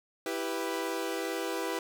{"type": "chord", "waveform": "sawtooth", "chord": "E minor", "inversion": "none", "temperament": "equal", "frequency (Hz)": [329.6, 392, 493.9], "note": ["E4", "G4", "B4"], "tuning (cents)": [0, 0, 0], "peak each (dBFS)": -32, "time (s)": [0.26, 1.79], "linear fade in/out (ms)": 2, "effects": []}